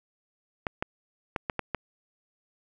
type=clicks; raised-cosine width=0.5 ms; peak=-13 dBFS; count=6; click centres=0.668 / 0.825 / 1.362 / 1.498 / 1.593 / 1.747 s; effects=none

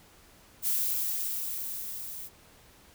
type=noise with level ramp; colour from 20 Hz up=violet; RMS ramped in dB=-27 to -41 dBFS; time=0.62-2.3 s; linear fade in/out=50 ms; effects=pink hiss -57 dBFS RMS until 2.94 s

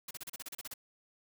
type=noise bursts; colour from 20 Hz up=white; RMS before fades=-43 dBFS; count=11; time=0.08-0.739 s; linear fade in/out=5 ms; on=29 ms; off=34 ms; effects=none

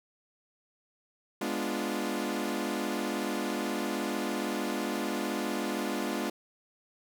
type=chord; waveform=sawtooth; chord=G# diminished seventh; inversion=none; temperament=equal; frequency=207.7 / 246.9 / 293.7 / 349.2 Hz; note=G#3 / B3 / D4 / F4; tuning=0 / 0 / 0 / 0 cents; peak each=-32 dBFS; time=1.41-6.3 s; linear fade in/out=5 ms; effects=none

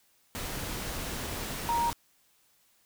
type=tone in noise; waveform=sine; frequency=938 Hz; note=A#5; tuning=11 cents sharp; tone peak=-25 dBFS; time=1.69-1.9 s; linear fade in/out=0 ms; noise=pink; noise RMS=-36 dBFS; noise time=0.35-1.93 s; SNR=+8 dB; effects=white hiss -67 dBFS RMS until 2.85 s

